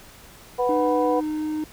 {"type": "harmonic tone", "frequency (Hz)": 246.9, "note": "B3", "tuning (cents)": 0, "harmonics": [2, 3, 4], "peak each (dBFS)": [-21, -25, -27], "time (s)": [0.58, 1.21], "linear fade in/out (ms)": 20}
{"type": "tone with pitch glide", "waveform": "triangle", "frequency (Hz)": [305.2, 308], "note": ["D#4", "D#4"], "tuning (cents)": [-33, -17], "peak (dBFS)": -22, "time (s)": [0.69, 1.64], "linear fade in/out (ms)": 2, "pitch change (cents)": 16, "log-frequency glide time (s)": [0.98, 1.47]}
{"effects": ["pink hiss -47 dBFS RMS until 1.72 s"]}